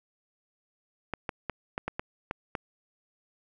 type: clicks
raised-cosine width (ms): 0.5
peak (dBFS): -16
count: 8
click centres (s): 1.137 / 1.292 / 1.497 / 1.779 / 1.88 / 1.995 / 2.311 / 2.552
effects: none